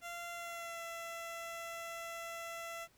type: tone with pitch glide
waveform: 15% pulse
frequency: 689 to 670.9 Hz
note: F5 to E5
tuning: -24 to +30 cents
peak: -36 dBFS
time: 0.01-2.88 s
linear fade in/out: 50 ms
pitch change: -46 cents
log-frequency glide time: 0.32-0.83 s
effects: pink hiss -69 dBFS RMS until 2.97 s

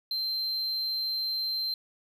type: tone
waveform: triangle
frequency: 4127 Hz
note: C8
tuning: 25 cents flat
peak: -27 dBFS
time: 0.11-1.74 s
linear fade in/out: 2 ms
effects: none

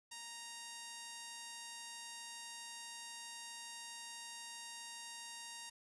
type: tone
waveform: 5% pulse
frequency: 932.3 Hz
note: A#5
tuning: in tune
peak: -35 dBFS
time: 0.11-5.7 s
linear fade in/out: 10 ms
effects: resampled to 24000 Hz + 11-bit

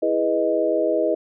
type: chord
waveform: sine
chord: E major seventh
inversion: none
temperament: equal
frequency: 329.6 / 415.3 / 493.9 / 622.3 Hz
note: E4 / G#4 / B4 / D#5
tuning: 0 / 0 / 0 / 0 cents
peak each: -24 / -25 / -24 / -21 dBFS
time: 0.02-1.15 s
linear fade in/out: 10 ms
effects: none

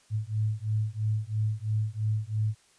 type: beating tone pair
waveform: sine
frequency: 106.4 / 109.4 Hz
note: G#2 / A2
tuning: +42 / -9 cents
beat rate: 3 Hz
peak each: -29 dBFS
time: 0.1-2.55 s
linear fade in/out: 50 ms
effects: white hiss -62 dBFS RMS until 2.78 s + resampled to 22050 Hz

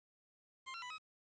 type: tone with pitch steps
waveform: 20% pulse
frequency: 1054 / 1363 / 991 / 1271 Hz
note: C6 / F6 / B5 / D#6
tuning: +12 / -43 / +6 / +36 cents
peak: -40 dBFS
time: 0.66-0.984 s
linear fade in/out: 20 ms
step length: 81 ms
effects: resampled to 16000 Hz + 11-bit

